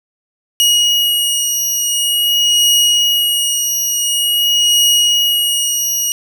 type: beating tone pair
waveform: sawtooth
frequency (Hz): 2890 / 2890.47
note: F#7 / F#7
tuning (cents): -41 / -41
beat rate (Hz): 0.47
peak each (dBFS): -13 / -10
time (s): 0.6-6.12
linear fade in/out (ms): 0
effects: 7-bit